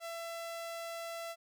sawtooth tone, 670 Hz, E5, 28 cents sharp, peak -36 dBFS, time 0-1.36 s, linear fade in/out 50 ms, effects none

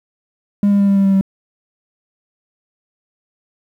triangle tone with pitch steps, 202.8 / 201.2 / 199.55 / 197.94 / 196.35 / 194.76 / 193.19 Hz, G#3 / G3 / G3 / G3 / G3 / G3 / G3, -41 / +45 / +31 / +17 / +3 / -11 / -25 cents, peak -7 dBFS, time 0.63-1.211 s, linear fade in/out 2 ms, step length 83 ms, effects tanh soft clip ceiling -4 dBFS + 8-bit

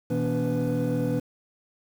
triangle tone cluster, 122.9 / 162.7 / 241.9 / 286.9 / 497.2 Hz, B2 / E3 / B3 / D4 / B4, -8 / -22 / -36 / -40 / +12 cents, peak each -27 dBFS, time 0.1-1.2 s, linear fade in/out 10 ms, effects tanh soft clip ceiling -16 dBFS + 8-bit

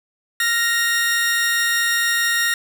sawtooth tone pair together, 1396.9 / 1864.6 Hz, F6 / A#6, 0 / 0 cents, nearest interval perfect fourth, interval 500 cents, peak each -21 / -14 dBFS, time 0.4-2.54 s, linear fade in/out 2 ms, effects none

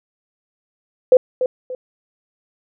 sine tone with echo, 508 Hz, B4, 49 cents sharp, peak -5 dBFS, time 1.12-1.17 s, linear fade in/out 2 ms, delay 290 ms, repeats 2, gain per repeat -10 dB, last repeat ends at 1.75 s, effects none

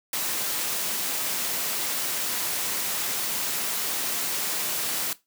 white noise, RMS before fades -28 dBFS, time 0.13-5.13 s, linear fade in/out 2 ms, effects noise-tail reverb RT60 0.2 s tail -17 dB re dry + high-pass 150 Hz 12 dB/octave

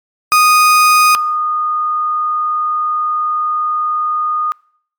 35% pulse / sine tone pair in turn, 1240 / 1229.3 Hz, D#6 / D#6, -6 / -21 cents, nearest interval unison, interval 15 cents, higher first, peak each -5 / -13 dBFS, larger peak first, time 0.32-1.15 / 1.15-4.52 s, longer second, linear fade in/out 0 ms, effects noise-tail reverb RT60 0.6 s tail -25 dB re dry + MP3 96 kbps

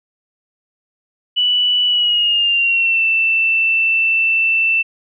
sine tone with pitch glide, 2960 to 2668 Hz, F#7 to E7, 0 to +20 cents, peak -12 dBFS, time 1.36-4.83 s, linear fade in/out 20 ms, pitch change -180 cents, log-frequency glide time 1.86-3.04 s, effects none

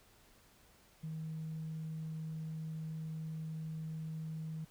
sine tone, 158.5 Hz, D#3, 32 cents sharp, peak -38 dBFS, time 1.03-4.65 s, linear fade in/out 10 ms, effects tanh soft clip ceiling -35 dBFS + pink hiss -65 dBFS RMS until 4.7 s

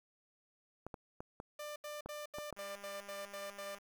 clicks, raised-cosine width 1 ms, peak -30 dBFS, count 7, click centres 0.866 / 0.942 / 1.205 / 1.401 / 2.06 / 2.385 / 2.527 s
sawtooth tone bursts, 595 Hz, D5, 22 cents sharp, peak -39 dBFS, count 9, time 1.59-3.752 s, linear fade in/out 5 ms, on 170 ms, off 79 ms
5% pulse tone, 200.9 Hz, G3, 43 cents sharp, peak -40 dBFS, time 2.56-3.79 s, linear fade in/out 10 ms
effects 10-bit

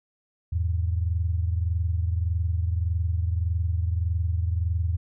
sine tone pair together, 82.41 / 104.1 Hz, E2 / G#2, 0 / +5 cents, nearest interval major third, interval 405 cents, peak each -23 / -29 dBFS, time 0.52-4.97 s, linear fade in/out 10 ms, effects none

